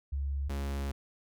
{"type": "tone pair in turn", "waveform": ["sine", "45% pulse"], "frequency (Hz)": [69.6, 69.6], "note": ["C#2", "C#2"], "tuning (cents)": [8, 8], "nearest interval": "unison", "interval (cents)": 0, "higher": "neither", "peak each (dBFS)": [-30, -32], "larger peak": "first", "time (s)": [[0.12, 0.49], [0.49, 0.92]], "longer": "second", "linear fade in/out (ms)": 10, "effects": []}